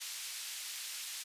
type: band-pass noise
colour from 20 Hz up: pink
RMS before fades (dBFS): -43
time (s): 0-1.24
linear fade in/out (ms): 20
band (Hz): 3100 to 12000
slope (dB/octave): 12
effects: resampled to 32000 Hz